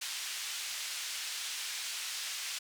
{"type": "band-pass noise", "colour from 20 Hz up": "pink", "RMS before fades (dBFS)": -39, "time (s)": [0.01, 2.59], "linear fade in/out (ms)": 10, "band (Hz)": [2600, 8400], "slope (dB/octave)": 12, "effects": []}